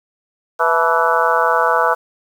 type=harmonic tone with a mistuned harmonic; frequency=164.8 Hz; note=E3; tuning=in tune; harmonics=3 / 4 / 5 / 6 / 7 / 8 / 9; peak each=-20 / -20 / -20 / -20 / -20 / -20 / -20 dBFS; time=0.59-1.95 s; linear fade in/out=20 ms; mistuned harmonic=5; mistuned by=+84 cents; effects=7-bit